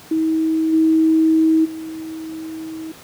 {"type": "tone with level steps", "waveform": "sine", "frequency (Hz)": 319.7, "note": "D#4", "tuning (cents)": 47, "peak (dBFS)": [-15, -11, -27], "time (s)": [0.11, 2.92], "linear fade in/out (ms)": 5, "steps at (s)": [0.72, 1.64], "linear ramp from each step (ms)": 20, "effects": ["pink hiss -42 dBFS RMS until 3.03 s", "high-pass 100 Hz 12 dB/octave"]}